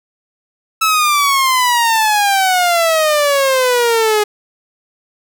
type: exponential sweep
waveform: sawtooth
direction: down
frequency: 1314 to 415.3 Hz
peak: -7 dBFS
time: 0.81-4.24 s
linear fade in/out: 10 ms
effects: none